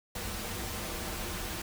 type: noise with comb filter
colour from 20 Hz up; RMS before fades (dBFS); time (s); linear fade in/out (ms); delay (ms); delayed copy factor
pink; -37; 0.15-1.62; 5; 7.2; -0.65
effects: none